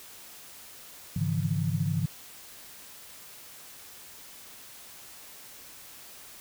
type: tone cluster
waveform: sine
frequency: 102.3 / 139.4 / 156.3 / 169.9 Hz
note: G#2 / C#3 / D#3 / F3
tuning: -26 / +10 / +8 / -47 cents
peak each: -31 dBFS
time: 1.16-2.06 s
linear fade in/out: 5 ms
effects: white hiss -48 dBFS RMS until 6.4 s